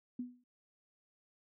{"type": "tone with exponential decay", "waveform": "sine", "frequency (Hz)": 246.9, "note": "B3", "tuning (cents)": 0, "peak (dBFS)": -34, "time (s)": [0.19, 0.44], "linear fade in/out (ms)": 5, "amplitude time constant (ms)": 53, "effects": []}